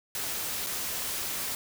white noise with dropouts, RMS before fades -33 dBFS, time 0.15-1.55 s, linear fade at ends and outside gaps 1 ms, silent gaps 0.664-0.669 s, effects none

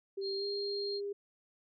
sine tone with pitch glide, 392 to 403.5 Hz, G4 to G#4, 0 to -50 cents, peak -35 dBFS, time 0.17-1.13 s, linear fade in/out 10 ms, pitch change +50 cents, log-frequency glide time 0.37-0.45 s
sine tone, 4219 Hz, C8, 14 cents sharp, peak -38 dBFS, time 0.21-1.01 s, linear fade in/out 50 ms
effects none

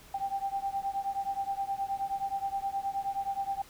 sine beating tone pair, 784 / 793.5 Hz, G5 / G5, 0 / +21 cents, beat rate 9.5 Hz, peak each -33 / -34 dBFS, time 0.14-3.62 s, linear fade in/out 5 ms, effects pink hiss -54 dBFS RMS until 3.69 s

